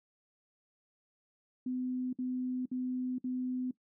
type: tone bursts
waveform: sine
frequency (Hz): 253.4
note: B3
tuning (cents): +45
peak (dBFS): -32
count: 4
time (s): 1.66-3.711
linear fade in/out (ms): 5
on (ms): 470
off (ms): 57
effects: noise-tail reverb RT60 0.1 s tail -18 dB re dry